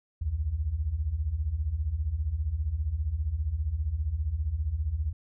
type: beating tone pair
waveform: sine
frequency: 65.41 / 80.41 Hz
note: C2 / E2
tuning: 0 / -42 cents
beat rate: 15 Hz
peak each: -32 / -28 dBFS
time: 0.21-5.13 s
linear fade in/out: 10 ms
effects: none